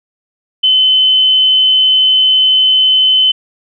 sine tone, 3046 Hz, F#7, 50 cents sharp, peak -6 dBFS, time 0.63-3.32 s, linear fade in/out 10 ms, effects none

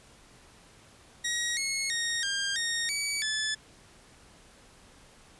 15% pulse tone with pitch steps, 1895 / 2176 / 1863 / 1601 / 1856 / 2279 / 1733 Hz, A#6 / C#7 / A#6 / G6 / A#6 / C#7 / A6, +28 / -33 / -2 / +36 / -8 / +47 / -27 cents, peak -22 dBFS, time 1.24-3.55 s, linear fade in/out 10 ms, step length 330 ms, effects pink hiss -56 dBFS RMS until 5.39 s + resampled to 24000 Hz

